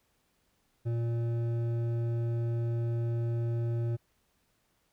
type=tone with hard clipping; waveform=sine; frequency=117 Hz; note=A#2; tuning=7 cents sharp; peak=-30 dBFS; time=0.85-3.97 s; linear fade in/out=20 ms; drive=9 dB; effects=pink hiss -73 dBFS RMS until 4.92 s